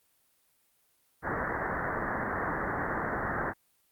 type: low-pass noise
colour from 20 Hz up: white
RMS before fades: -32 dBFS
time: 1.22-3.54 s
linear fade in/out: 50 ms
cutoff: 1900 Hz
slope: 96 dB/octave
effects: white hiss -70 dBFS RMS until 3.91 s + Opus 32 kbps